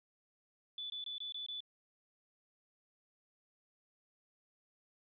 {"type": "tone bursts", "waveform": "sine", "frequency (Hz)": 3475, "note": "A7", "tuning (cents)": -22, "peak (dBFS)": -40, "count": 6, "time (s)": [0.78, 1.605], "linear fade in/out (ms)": 2, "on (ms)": 120, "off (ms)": 21, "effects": []}